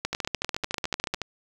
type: two click trains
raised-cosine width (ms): 0.2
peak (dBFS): -12 / -9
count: 16 / 12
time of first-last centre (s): 0.13-1.217 / 0.05-1.139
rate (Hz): 13.8 / 10.1
effects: 7-bit